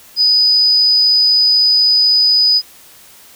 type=tone; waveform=sine; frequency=4978 Hz; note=D#8; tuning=in tune; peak=-8 dBFS; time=0.16-2.62 s; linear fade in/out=50 ms; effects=white hiss -42 dBFS RMS until 3.35 s